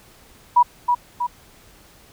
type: tone with echo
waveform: sine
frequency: 971 Hz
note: B5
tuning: 30 cents flat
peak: -9 dBFS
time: 0.56-0.63 s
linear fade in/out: 10 ms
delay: 320 ms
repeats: 2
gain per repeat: -5 dB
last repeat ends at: 1.27 s
effects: pink hiss -50 dBFS RMS until 2.12 s